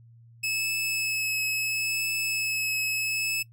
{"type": "tone with vibrato", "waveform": "sawtooth", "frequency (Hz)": 2593, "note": "E7", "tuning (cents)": -29, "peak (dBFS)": -23, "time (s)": [0.43, 3.43], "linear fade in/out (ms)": 10, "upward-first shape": "triangle", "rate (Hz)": 0.74, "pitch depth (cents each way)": 15, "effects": ["noise-tail reverb RT60 0.1 s tail -19 dB re dry", "added 116 Hz sine -50 dBFS peak until 3.52 s"]}